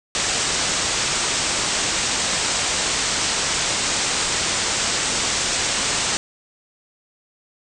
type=low-pass noise; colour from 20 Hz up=white; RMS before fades=-22 dBFS; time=0.15-6.17 s; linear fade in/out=0 ms; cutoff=8500 Hz; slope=96 dB/octave; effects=none